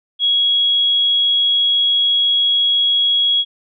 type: tone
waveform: sine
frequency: 3322 Hz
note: G#7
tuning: in tune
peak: -12 dBFS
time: 0.19-3.45 s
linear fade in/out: 50 ms
effects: none